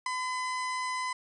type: tone with ADSR envelope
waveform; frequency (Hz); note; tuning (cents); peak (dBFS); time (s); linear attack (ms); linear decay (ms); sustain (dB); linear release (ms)
30% pulse; 1013; B5; +44; -23; 0.06-1.13; 4; 6; -5; 5
effects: resampled to 22050 Hz